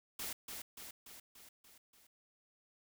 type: noise with echo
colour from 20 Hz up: white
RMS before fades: -42 dBFS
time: 0.19-0.33 s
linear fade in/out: 5 ms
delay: 290 ms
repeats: 6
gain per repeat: -4 dB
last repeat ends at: 2.07 s
effects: none